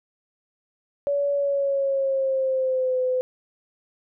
sine tone with pitch glide, 568 to 509 Hz, C#5 to C5, +42 to -48 cents, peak -20 dBFS, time 1.07-3.21 s, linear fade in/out 0 ms, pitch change -190 cents, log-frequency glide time 1.33-2.99 s, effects none

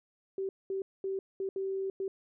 sine tone bursts at uneven times, 385.8 Hz, G4, 28 cents flat, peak -31 dBFS, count 6, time 0.38-0.49 / 0.7-0.82 / 1.04-1.19 / 1.4-1.49 / 1.56-1.9 / 2-2.08 s, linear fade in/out 2 ms, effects none

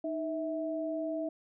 sine tone pair together, 310.8 / 651 Hz, D#4 / E5, -2 / -22 cents, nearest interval octave + minor second, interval 1280 cents, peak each -35 / -34 dBFS, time 0.04-1.29 s, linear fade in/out 5 ms, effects none

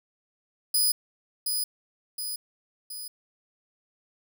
10% pulse tone with echo, 4978 Hz, D#8, in tune, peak -14 dBFS, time 0.74-0.92 s, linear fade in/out 5 ms, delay 720 ms, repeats 3, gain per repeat -5 dB, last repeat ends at 3.08 s, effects none

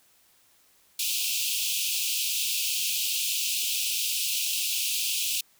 pink high-pass noise, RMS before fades -28 dBFS, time 0.99-5.41 s, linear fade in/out 5 ms, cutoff 2500 Hz, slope 96 dB/octave, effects white hiss -62 dBFS RMS until 5.59 s

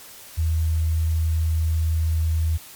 sine tone, 80.3 Hz, E2, 45 cents flat, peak -18 dBFS, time 0.37-2.58 s, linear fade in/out 20 ms, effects white hiss -43 dBFS RMS until 2.75 s + MP3 96 kbps

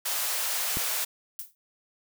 white high-pass noise, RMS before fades -29 dBFS, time 0.05-1.05 s, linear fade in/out 10 ms, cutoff 510 Hz, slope 24 dB/octave
click, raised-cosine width 3 ms, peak -20 dBFS, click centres 0.771 s
violet noise with exponential decay, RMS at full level -32 dBFS, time 1.39-1.55 s, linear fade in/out 1 ms, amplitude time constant 33 ms
effects none

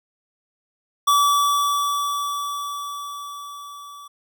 square tone with level ramp, 1151 Hz, D6, 35 cents flat, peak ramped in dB -14 to -39 dBFS, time 1.07-4.08 s, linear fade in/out 10 ms, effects none

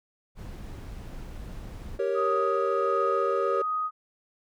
brown noise, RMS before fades -39 dBFS, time 0.35-2 s, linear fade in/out 50 ms
triangle chord, G diminished, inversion none, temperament equal with one note detuned, 392 / 467.8 / 554.4 Hz, G4 / Bb4 / Db5, 0 / +6 / 0 cents, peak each -27 dBFS, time 1.99-3.62 s, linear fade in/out 5 ms
sine tone with tremolo, 1250 Hz, D#6, 8 cents sharp, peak -25 dBFS, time 2.14-3.91 s, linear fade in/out 50 ms, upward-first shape triangle, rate 1.4 Hz, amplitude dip 40%
effects none

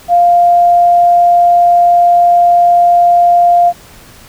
sine tone, 698.5 Hz, F5, in tune, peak -4 dBFS, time 0.08-3.73 s, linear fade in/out 50 ms, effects pink hiss -38 dBFS RMS until 4.28 s

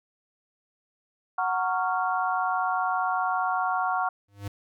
sine chord, Gb major seventh, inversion none, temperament just, 740 / 925 / 1110 / 1387.5 Hz, Gb5 / Bb5 / Db6 / F6, 0 / -14 / +2 / -12 cents, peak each -27 / -32 / -29 / -30 dBFS, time 1.38-4.09 s, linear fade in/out 5 ms
square tone with exponential growth, 100.9 Hz, G#2, 49 cents flat, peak -29 dBFS, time 4.28-4.48 s, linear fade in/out 5 ms, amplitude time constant 43 ms
effects none

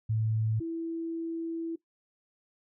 sine tone pair in turn, 110.2 / 330.2 Hz, A2 / E4, +3 / +3 cents, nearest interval octave + perfect fifth, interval 1900 cents, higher second, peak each -26 / -31 dBFS, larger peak first, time 0.09-0.6 / 0.6-1.76 s, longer second, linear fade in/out 10 ms, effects noise-tail reverb RT60 0.1 s tail -17 dB re dry

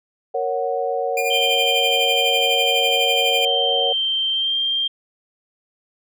sine chord, F# major, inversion first, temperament equal, 466.2 / 554.4 / 740 Hz, A#4 / C#5 / F#5, 0 / 0 / 0 cents, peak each -24 dBFS, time 0.34-3.93 s, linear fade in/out 10 ms
45% pulse tone with tremolo, 2412 Hz, D7, 46 cents sharp, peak -20 dBFS, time 1.17-3.45 s, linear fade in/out 2 ms, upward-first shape sine, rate 12 Hz, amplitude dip 60%
sine tone with pitch glide, 3136 to 3182 Hz, G7 to G7, 0 to +25 cents, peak -18 dBFS, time 1.3-4.88 s, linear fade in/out 10 ms, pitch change +25 cents, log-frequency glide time 4.32-4.55 s
effects none

